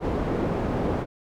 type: low-pass noise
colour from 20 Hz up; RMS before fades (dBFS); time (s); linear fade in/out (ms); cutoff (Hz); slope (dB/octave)
white; -26; 0-1.06; 50; 480; 12
effects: none